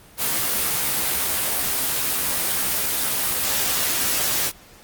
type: noise with comb filter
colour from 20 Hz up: white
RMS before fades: -22 dBFS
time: 0.17-4.52 s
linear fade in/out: 50 ms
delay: 15 ms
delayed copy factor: +0.85
effects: pink hiss -48 dBFS RMS until 4.83 s + Opus 24 kbps